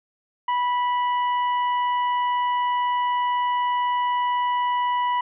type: harmonic tone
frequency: 982 Hz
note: B5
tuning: 10 cents flat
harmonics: 1 / 2 / 3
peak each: -20 / -33 / -37 dBFS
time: 0.48-5.21 s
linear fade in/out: 5 ms
effects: none